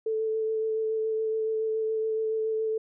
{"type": "tone with vibrato", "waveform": "sine", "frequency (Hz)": 440, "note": "A4", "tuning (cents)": 0, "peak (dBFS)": -25, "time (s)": [0.06, 2.78], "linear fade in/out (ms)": 5, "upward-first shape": "sine", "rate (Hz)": 7.1, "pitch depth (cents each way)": 13, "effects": []}